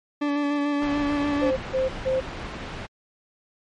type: tone with vibrato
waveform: 40% pulse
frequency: 289 Hz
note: D4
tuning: 28 cents flat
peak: -21 dBFS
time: 0.21-1.51 s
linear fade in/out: 10 ms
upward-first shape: square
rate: 6.8 Hz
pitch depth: 16 cents each way
type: noise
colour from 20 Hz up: pink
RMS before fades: -33 dBFS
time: 0.81-2.87 s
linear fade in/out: 20 ms
type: tone bursts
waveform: sine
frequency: 523 Hz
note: C5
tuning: 1 cent flat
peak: -20 dBFS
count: 3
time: 1.41-2.21 s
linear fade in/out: 20 ms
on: 160 ms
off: 160 ms
effects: low-pass 3000 Hz 12 dB/octave + MP3 48 kbps